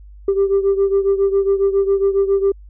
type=beating tone pair; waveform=sine; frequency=392 / 399.3 Hz; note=G4 / G4; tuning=0 / +32 cents; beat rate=7.3 Hz; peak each=-13 / -17 dBFS; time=0.28-2.52 s; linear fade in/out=5 ms; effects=tanh soft clip ceiling -9 dBFS + added 50 Hz sine -37 dBFS peak until 2.69 s